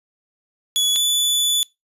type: tone pair in turn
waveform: sawtooth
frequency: 3398 / 3467 Hz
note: G#7 / A7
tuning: +39 / -26 cents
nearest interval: unison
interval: 35 cents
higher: second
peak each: -13 dBFS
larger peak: neither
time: 0.76-0.96 / 0.96-1.63 s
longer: second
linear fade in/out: 0 ms
effects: noise-tail reverb RT60 0.2 s tail -23 dB re dry + resampled to 32000 Hz